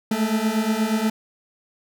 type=beating tone pair; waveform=40% pulse; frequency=213.8 / 222.2 Hz; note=A3 / A3; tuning=-49 / +17 cents; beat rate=8.4 Hz; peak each=-23 / -21 dBFS; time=0.11-1.1 s; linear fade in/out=5 ms; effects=none